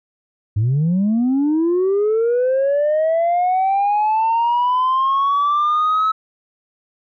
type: linear sweep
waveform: sine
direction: up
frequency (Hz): 99 to 1300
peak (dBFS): -12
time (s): 0.56-6.12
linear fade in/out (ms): 10
effects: tanh soft clip ceiling -12 dBFS